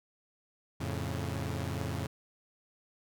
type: chord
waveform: sawtooth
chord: F augmented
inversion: none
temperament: equal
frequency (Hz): 87.31 / 110 / 138.59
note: F2 / A2 / C#3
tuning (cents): 0 / 0 / 0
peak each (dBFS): -33 / -34 / -34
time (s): 0.8-2.07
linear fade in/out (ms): 10
effects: none